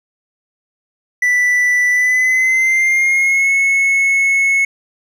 triangle tone with pitch glide, 1975.5 to 2192 Hz, B6 to C#7, 0 to -20 cents, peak -9 dBFS, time 1.22-4.65 s, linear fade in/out 5 ms, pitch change +180 cents, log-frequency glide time 1.9-3.51 s, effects none

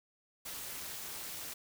white noise with amplitude modulation, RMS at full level -40 dBFS, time 0.45-1.54 s, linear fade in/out 10 ms, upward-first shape sine, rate 263 Hz, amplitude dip 70%, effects none

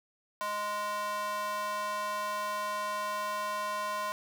square tone with high-pass filter, 207.7 Hz, G#3, in tune, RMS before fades -34 dBFS, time 0.41-4.12 s, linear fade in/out 0 ms, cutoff 880 Hz, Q 6.1, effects none

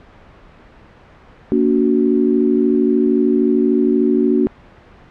sine chord, Bb augmented, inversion none, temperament equal with one note detuned, 233.1 / 286.3 / 370 Hz, Bb3 / D4 / F#4, 0 / -44 / 0 cents, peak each -16 dBFS, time 1.52-4.47 s, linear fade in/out 0 ms, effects pink hiss -44 dBFS RMS until 5.1 s + low-pass 2000 Hz 12 dB/octave

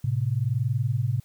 sine tone pair together, 110 / 130.81 Hz, A2 / C3, 0 / 0 cents, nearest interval minor third, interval 300 cents, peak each -25 dBFS, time 0.04-1.2 s, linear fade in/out 5 ms, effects white hiss -61 dBFS RMS until 1.24 s

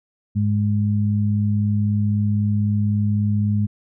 sine tone pair together, 103.85 / 207.7 Hz, G#2 / G#3, 0 / 0 cents, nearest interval octave, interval 1200 cents, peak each -18 / -21 dBFS, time 0.35-3.67 s, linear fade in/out 20 ms, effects none

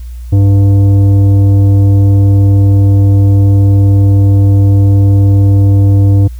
sine tone with tanh clipping, 99.3 Hz, G2, 23 cents sharp, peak -5 dBFS, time 0.32-6.28 s, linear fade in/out 10 ms, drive 10 dB, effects added 60 Hz sine -21 dBFS peak until 6.39 s + white hiss -46 dBFS RMS until 6.39 s

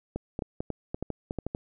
clicks, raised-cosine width 2 ms, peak -18 dBFS, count 12, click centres 0.16 / 0.391 / 0.422 / 0.605 / 0.703 / 0.945 / 1.026 / 1.103 / 1.309 / 1.387 / 1.466 / 1.549 s, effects none

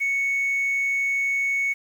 sine tone, 2217 Hz, C#7, in tune, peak -19 dBFS, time 0-1.74 s, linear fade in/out 20 ms, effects tanh soft clip ceiling -18 dBFS + 8-bit

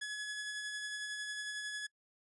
sawtooth tone with tremolo, 1694 Hz, G#6, 34 cents sharp, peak -34 dBFS, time 0.01-1.87 s, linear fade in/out 10 ms, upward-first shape sine, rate 11 Hz, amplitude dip 30%, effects noise-tail reverb RT60 0.1 s tail -26 dB re dry + resampled to 24000 Hz

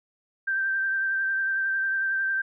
sine tone with vibrato, 1568 Hz, G6, in tune, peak -23 dBFS, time 0.47-2.42 s, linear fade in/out 10 ms, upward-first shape triangle, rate 11 Hz, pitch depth 24 cents each way, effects none

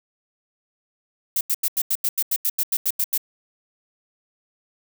violet noise bursts, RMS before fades -21 dBFS, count 14, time 1.36-3.178 s, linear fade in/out 5 ms, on 50 ms, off 86 ms, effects none

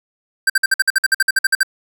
square tone bursts, 1568 Hz, G6, in tune, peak -11 dBFS, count 15, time 0.47-1.632 s, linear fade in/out 5 ms, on 28 ms, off 53 ms, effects none

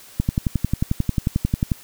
click train, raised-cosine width 5 ms, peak -6 dBFS, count 18, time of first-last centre 0.2-1.718 s, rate 11.2 Hz, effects white hiss -45 dBFS RMS until 1.83 s

